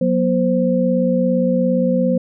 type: tone cluster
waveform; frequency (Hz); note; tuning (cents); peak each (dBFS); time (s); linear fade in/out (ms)
sine; 183 / 240.4 / 520; F#3 / B3 / C5; -19 / -46 / -11; -18; 0.01-2.18; 5
effects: none